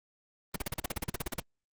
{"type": "noise bursts", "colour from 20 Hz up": "pink", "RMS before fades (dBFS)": -32, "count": 15, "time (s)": [0.54, 1.4], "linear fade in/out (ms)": 5, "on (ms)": 20, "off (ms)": 40, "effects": ["Opus 24 kbps"]}